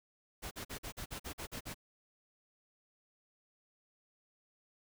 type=noise bursts; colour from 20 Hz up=pink; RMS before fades=-43 dBFS; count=10; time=0.42-1.745 s; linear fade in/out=20 ms; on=92 ms; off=45 ms; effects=none